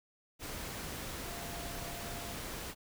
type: tone in noise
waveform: sine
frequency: 691 Hz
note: F5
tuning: 19 cents flat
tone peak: -48 dBFS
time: 1.23-2.36 s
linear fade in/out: 50 ms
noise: pink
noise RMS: -42 dBFS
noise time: 0.39-2.75 s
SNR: -9 dB
effects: none